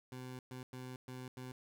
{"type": "tone bursts at uneven times", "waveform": "20% pulse", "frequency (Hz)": 127.5, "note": "C3", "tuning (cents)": -44, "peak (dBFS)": -40, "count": 5, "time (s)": [[0.12, 0.39], [0.51, 0.63], [0.73, 0.96], [1.08, 1.28], [1.37, 1.52]], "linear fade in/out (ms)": 2, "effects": []}